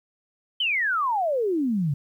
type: exponential sweep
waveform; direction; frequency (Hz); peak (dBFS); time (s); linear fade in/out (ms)
sine; down; 3136 to 134.5; -21; 0.6-1.94; 5
effects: 10-bit